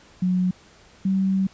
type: tone pair in turn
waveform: sine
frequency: 182.6 / 191.68 Hz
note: F#3 / G3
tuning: -23 / -39 cents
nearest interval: minor second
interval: 84 cents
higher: second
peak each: -18 dBFS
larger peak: neither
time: 0.22-0.51 / 1.05-1.47 s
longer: second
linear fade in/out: 5 ms
effects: pink hiss -52 dBFS RMS until 1.53 s + resampled to 16000 Hz